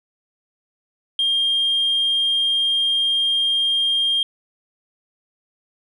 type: tone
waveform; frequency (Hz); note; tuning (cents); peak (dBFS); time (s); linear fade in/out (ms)
sine; 3211; G7; +41; -15; 1.19-4.23; 2
effects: tanh soft clip ceiling -13 dBFS